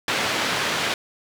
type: band-pass noise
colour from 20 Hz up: white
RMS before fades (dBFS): -24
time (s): 0.08-0.94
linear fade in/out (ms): 2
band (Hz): 130 to 3200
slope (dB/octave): 12
effects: none